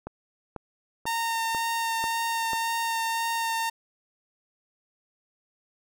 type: click train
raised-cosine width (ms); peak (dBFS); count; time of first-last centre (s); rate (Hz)
1; -21; 6; 0.07-2.533; 2.03
type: tone with vibrato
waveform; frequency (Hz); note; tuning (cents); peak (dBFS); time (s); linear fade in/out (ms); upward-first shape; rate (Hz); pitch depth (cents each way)
sawtooth; 915; A#5; -32; -22; 1.06-3.7; 10; sine; 1.9; 11
effects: none